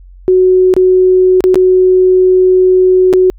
sine tone with dropouts, 370 Hz, F#4, in tune, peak -4 dBFS, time 0.28-3.3 s, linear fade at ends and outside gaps 0 ms, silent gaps 0.739-0.765 / 1.406-1.44 / 1.544-1.556 / 3.129-3.136 s, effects added 45 Hz sine -33 dBFS peak until 3.38 s

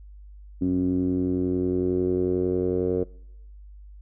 10% pulse tone with low-pass filter sweep, 91.1 Hz, F#2, 26 cents flat, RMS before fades -24 dBFS, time 0.61-3.04 s, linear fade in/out 10 ms, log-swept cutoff 270 to 450 Hz, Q 4.2, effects noise-tail reverb RT60 0.9 s tail -25 dB re dry + added 50 Hz sine -42 dBFS peak until 4.01 s

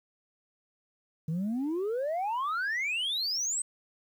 sine exponential sweep, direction up, 152.7 to 8372 Hz, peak -26 dBFS, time 1.28-3.62 s, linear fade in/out 5 ms, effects tanh soft clip ceiling -27 dBFS + 10-bit

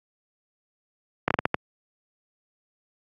slowing click train, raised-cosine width 0.5 ms, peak -5 dBFS, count 6, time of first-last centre 1.28-1.544 s, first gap 26 ms, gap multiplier 1.36, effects high-pass 100 Hz 12 dB/octave + Opus 48 kbps

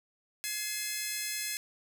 10% pulse tone cluster, 1691 / 2090 / 2571 Hz, G#6 / C7 / E7, +31 / -2 / -44 cents, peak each -30 / -28 / -29 dBFS, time 0.44-1.57 s, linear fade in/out 0 ms, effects none

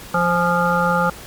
harmonic tone with a mistuned harmonic, 174.61 Hz, F3, in tune, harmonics 1 / 3 / 5 / 7 / 8, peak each -21 / -21 / -21 / -21 / -21 dBFS, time 0.14-1.1 s, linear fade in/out 5 ms, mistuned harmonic 5, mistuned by -52 cents, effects pink hiss -37 dBFS RMS until 1.26 s + MP3 96 kbps

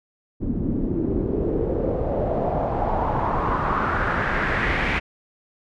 pink noise with low-pass filter sweep, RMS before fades -23 dBFS, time 0.4-5 s, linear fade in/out 20 ms, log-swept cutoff 240 to 2300 Hz, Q 3.3, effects none

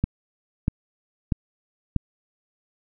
click train, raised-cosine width 5 ms, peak -8 dBFS, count 4, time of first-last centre 0.04-1.963 s, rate 1.56 Hz, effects none

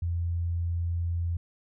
sine tone, 85.4 Hz, F2, 38 cents flat, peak -26 dBFS, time 0.02-1.37 s, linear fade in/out 5 ms, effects none

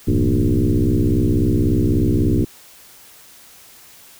sine tone with frequency modulation, 103.83 Hz, G#2, in tune, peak -13 dBFS, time 0.07-2.45 s, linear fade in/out 10 ms, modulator 63.7 Hz, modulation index 4.1, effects white hiss -45 dBFS RMS until 4.19 s

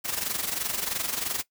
white noise with amplitude modulation, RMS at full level -27 dBFS, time 0.04-1.43 s, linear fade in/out 20 ms, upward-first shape sine, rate 23 Hz, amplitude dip 70%, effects noise-tail reverb RT60 0.1 s tail -19 dB re dry

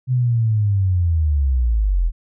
sine linear sweep, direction down, 129.3 to 38.89 Hz, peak -14 dBFS, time 0.07-2.12 s, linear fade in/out 50 ms, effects none

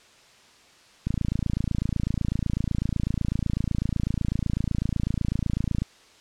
click train, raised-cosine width 5 ms, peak -13 dBFS, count 134, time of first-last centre 1.07-5.82 s, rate 28 Hz, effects white hiss -54 dBFS RMS until 6.2 s + low-pass 6000 Hz 12 dB/octave

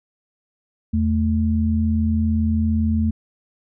sine tone pair together, 82.41 / 220 Hz, E2 / A3, 0 / 0 cents, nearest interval octave + perfect fourth, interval 1700 cents, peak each -19 dBFS, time 0.93-3.11 s, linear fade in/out 10 ms, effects none

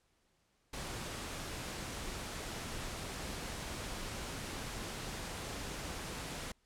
pink noise, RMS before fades -42 dBFS, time 0.73-6.52 s, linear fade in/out 5 ms, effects pink hiss -75 dBFS RMS until 6.65 s + low-pass 10000 Hz 12 dB/octave

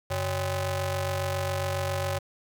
sawtooth ring-modulated tone, 233.1 Hz, A#3, in tune, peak -20 dBFS, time 0.1-2.19 s, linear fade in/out 10 ms, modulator 326 Hz, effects 10-bit

